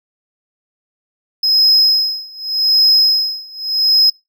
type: tone with tremolo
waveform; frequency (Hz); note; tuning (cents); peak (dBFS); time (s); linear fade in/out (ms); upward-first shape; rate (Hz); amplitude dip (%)
triangle; 5110; D#8; +45; -6; 1.43-4.1; 5; sine; 0.85; 95
effects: noise-tail reverb RT60 0.2 s tail -21 dB re dry